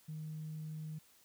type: tone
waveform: sine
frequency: 155.56 Hz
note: D#3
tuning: in tune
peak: -40 dBFS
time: 0.08-0.99 s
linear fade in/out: 10 ms
effects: tanh soft clip ceiling -36 dBFS + white hiss -66 dBFS RMS until 1.24 s